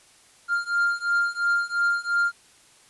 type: beating tone pair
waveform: triangle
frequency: 1396.9 / 1399.8 Hz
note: F6 / F6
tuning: 0 / +4 cents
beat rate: 2.9 Hz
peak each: -23 / -22 dBFS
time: 0.48-2.32 s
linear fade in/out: 50 ms
effects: white hiss -55 dBFS RMS until 2.89 s + resampled to 24000 Hz